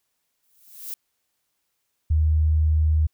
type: noise with exponential growth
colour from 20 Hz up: violet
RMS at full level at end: -30 dBFS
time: 0.43-0.94 s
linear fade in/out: 0 ms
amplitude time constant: 110 ms
type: tone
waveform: sine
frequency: 77.78 Hz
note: D#2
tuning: in tune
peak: -16 dBFS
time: 2.1-3.07 s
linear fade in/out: 10 ms
effects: white hiss -75 dBFS RMS until 3.13 s